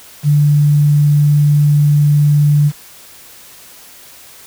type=tone with quantisation; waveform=sine; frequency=146.83 Hz; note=D3; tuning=in tune; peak=-7 dBFS; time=0.23-2.72 s; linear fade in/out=50 ms; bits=6; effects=white hiss -39 dBFS RMS until 4.46 s